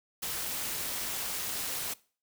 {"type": "noise with amplitude modulation", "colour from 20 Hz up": "white", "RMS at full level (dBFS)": -32, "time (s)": [0.22, 1.94], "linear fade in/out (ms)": 10, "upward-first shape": "sine", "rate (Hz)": 276, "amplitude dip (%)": 65, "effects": ["noise-tail reverb RT60 0.4 s tail -21 dB re dry"]}